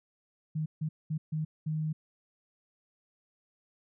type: tone bursts at uneven times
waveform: sine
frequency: 155.56 Hz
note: D#3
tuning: in tune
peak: -29 dBFS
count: 5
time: 0.55-0.66 / 0.81-0.89 / 1.1-1.18 / 1.32-1.45 / 1.66-1.93 s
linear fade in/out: 10 ms
effects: none